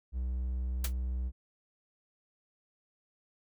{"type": "tone", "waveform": "triangle", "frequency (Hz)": 62.7, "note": "B1", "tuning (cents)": 27, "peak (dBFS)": -29, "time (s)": [0.12, 1.32], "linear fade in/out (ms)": 50}
{"type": "noise with exponential decay", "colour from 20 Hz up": "white", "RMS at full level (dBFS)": -30, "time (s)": [0.84, 0.93], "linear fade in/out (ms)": 5, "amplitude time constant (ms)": 18}
{"effects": []}